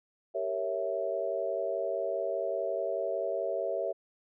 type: chord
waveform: sine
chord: G diminished seventh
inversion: none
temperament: equal with one note detuned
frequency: 392 / 463.5 / 554.4 / 659.3 Hz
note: G4 / Bb4 / Db5 / Fb5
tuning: 0 / -10 / 0 / 0 cents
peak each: -37 / -37 / -34 / -33 dBFS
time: 0.34-3.93 s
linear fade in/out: 20 ms
effects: none